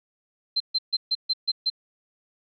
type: tone bursts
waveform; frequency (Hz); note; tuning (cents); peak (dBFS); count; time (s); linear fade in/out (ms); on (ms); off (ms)
sine; 4116; C8; -29; -20; 7; 0.56-1.701; 10; 43; 140
effects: none